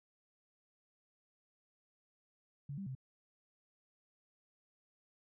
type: tone with pitch steps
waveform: sine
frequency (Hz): 141.5 / 196.2 / 131.1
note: C#3 / G3 / C3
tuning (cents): +36 / +2 / +4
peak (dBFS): -40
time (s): 2.69-2.951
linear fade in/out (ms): 5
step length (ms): 87
effects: none